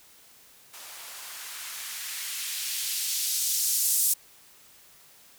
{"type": "noise with band-pass filter sweep", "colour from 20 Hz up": "violet", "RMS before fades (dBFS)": -30, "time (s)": [0.73, 4.14], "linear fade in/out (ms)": 10, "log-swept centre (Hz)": [600, 8500], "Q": 0.96, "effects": ["white hiss -55 dBFS RMS until 5.38 s"]}